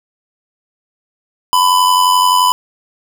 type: tone with amplitude modulation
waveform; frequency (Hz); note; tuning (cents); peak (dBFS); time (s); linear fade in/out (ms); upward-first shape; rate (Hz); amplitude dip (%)
square; 1001; B5; +23; -7; 1.53-2.52; 0; sine; 91.5; 50
effects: none